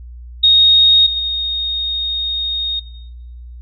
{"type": "tone pair in turn", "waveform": "sine", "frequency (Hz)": [3729, 3714], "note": ["A#7", "A#7"], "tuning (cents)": [0, -7], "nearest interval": "unison", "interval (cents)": 7, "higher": "first", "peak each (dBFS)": [-6, -16], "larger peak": "first", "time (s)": [[0.43, 1.07], [1.07, 2.8]], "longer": "second", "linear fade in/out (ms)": 10, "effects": ["noise-tail reverb RT60 1.0 s tail -20 dB re dry", "added 60 Hz sine -31 dBFS peak until 3.61 s"]}